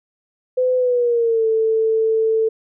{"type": "tone with pitch glide", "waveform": "sine", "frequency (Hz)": [507, 443.9], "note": ["B4", "A4"], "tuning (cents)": [45, 15], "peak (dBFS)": -14, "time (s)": [0.57, 2.49], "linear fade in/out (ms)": 10, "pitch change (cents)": -230, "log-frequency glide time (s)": [0.77, 1.46], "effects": []}